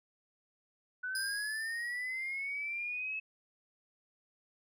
sine linear sweep, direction up, 1480 to 2600 Hz, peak -35 dBFS, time 1.03-3.2 s, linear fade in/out 10 ms
25% pulse tone with exponential decay, 4978 Hz, D#8, in tune, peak -30 dBFS, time 1.15-2.99 s, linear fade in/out 2 ms, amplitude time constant 400 ms
effects none

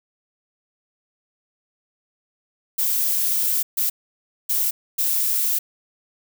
violet noise bursts at uneven times, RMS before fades -21 dBFS, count 4, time 2.78-3.63 / 3.77-3.9 / 4.49-4.71 / 4.98-5.59 s, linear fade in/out 10 ms, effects none

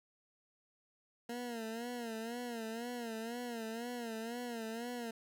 20% pulse tone with vibrato, 233.1 Hz, A#3, in tune, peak -35 dBFS, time 1.29-5.11 s, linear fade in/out 5 ms, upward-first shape sine, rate 2 Hz, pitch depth 89 cents each way, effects none

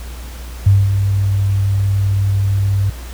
sine tone with ADSR envelope, 98.8 Hz, G2, 14 cents sharp, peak -5 dBFS, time 0.66-2.9 s, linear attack 8 ms, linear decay 210 ms, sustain -7 dB, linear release 7 ms, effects added 60 Hz sine -27 dBFS peak until 3.13 s + pink hiss -37 dBFS RMS until 3.13 s

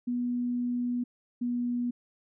sine tone pair in turn, 244.1 / 242.7 Hz, B3 / B3, -20 / -30 cents, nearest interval unison, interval 10 cents, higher first, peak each -27 dBFS, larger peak neither, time 0.07-1.04 / 1.41-1.91 s, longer first, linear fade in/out 10 ms, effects none

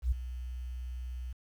sine tone with ADSR envelope, 61.9 Hz, B1, 5 cents sharp, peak -22 dBFS, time 0.02-1.33 s, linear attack 95 ms, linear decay 12 ms, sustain -14 dB, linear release 8 ms, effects tanh soft clip ceiling -18 dBFS + 10-bit

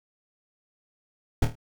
brown noise with echo, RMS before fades -18 dBFS, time 1.42-1.45 s, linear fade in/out 5 ms, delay 26 ms, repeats 4, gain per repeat -7 dB, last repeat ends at 1.554 s, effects none

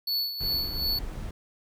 square tone with tremolo, 4435 Hz, C#8, in tune, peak -25 dBFS, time 0.07-0.99 s, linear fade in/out 5 ms, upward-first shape sine, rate 2.7 Hz, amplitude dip 65%
brown noise, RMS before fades -35 dBFS, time 0.4-1.31 s, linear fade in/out 5 ms
effects none

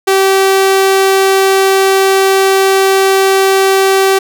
sawtooth tone, 386.2 Hz, G4, 26 cents flat, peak -3 dBFS, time 0.07-4.19 s, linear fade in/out 10 ms, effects none

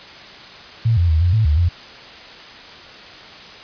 sine tone with pitch steps, 114.2 / 86.3 / 79.2 / 88.1 / 110.1 / 75 / 86.5 Hz, A#2 / F2 / D#2 / F2 / A2 / D2 / F2, -35 / -20 / +31 / +16 / +2 / +37 / -16 cents, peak -12 dBFS, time 0.85-1.69 s, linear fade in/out 10 ms, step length 120 ms, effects white hiss -38 dBFS RMS until 3.63 s + resampled to 11025 Hz

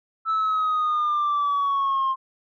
sine linear sweep, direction down, 1318.5 to 1055 Hz, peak -18 dBFS, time 0.25-2.16 s, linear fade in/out 50 ms, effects tanh soft clip ceiling -18 dBFS

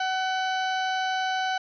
harmonic tone with a mistuned harmonic, 752 Hz, F#5, 28 cents sharp, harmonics 1 / 2 / 3 / 4 / 5 / 6 / 7 / 8, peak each -26 / -30 / -41 / -36 / -40 / -45 / -50 / -46 dBFS, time 0-1.58 s, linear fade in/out 5 ms, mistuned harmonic 5, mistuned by +92 cents, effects none

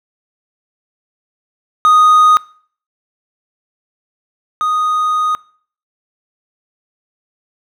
triangle tone pair in turn, 1242 / 1242 Hz, D#6 / D#6, -3 / -3 cents, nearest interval unison, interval 0 cents, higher neither, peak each -4 / -11 dBFS, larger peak first, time 1.85-2.37 / 4.61-5.35 s, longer second, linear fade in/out 0 ms, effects noise-tail reverb RT60 0.5 s tail -22 dB re dry

